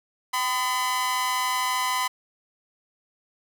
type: tone with amplitude modulation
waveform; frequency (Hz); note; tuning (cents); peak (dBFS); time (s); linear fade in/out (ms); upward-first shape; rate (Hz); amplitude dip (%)
sawtooth; 1011; B5; +40; -16; 0.33-2.08; 10; sine; 235; 75
effects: none